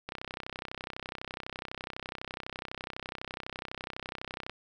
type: click train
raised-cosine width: 0.3 ms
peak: -21 dBFS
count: 142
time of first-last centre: 0.09-4.496 s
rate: 32 Hz
effects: none